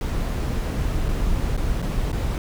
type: noise with dropouts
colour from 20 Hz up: brown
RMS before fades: -23 dBFS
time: 0.01-2.38 s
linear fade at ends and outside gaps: 1 ms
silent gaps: 1.084-1.088 / 1.567-1.575 / 1.818-1.825 / 2.118-2.128 s
effects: none